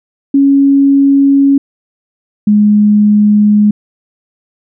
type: tone pair in turn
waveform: sine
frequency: 277.2 / 208.7 Hz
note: C#4 / G#3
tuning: 0 / +9 cents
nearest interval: perfect fourth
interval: 491 cents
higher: first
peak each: -4 dBFS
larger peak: neither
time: 0.34-1.58 / 2.47-3.71 s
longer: neither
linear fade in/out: 5 ms
effects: none